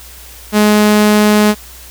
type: tone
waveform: sawtooth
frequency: 210.5 Hz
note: G#3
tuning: 24 cents sharp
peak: -3 dBFS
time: 0.52-1.55 s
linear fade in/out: 50 ms
effects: added 60 Hz sine -37 dBFS peak until 1.9 s + white hiss -36 dBFS RMS until 1.9 s

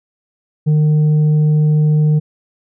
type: tone with tanh clipping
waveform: triangle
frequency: 152.3 Hz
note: D#3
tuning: 37 cents flat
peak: -10 dBFS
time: 0.66-2.2 s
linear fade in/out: 20 ms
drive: 8 dB
effects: none

